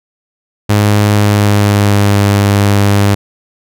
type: tone with pitch glide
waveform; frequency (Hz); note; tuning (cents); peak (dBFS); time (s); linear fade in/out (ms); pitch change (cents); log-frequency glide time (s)
sawtooth; 103.83 to 101.05; G#2 to G#2; 0 to -47; -3; 0.69-3.15; 10; -47; 1.1-2.21
effects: none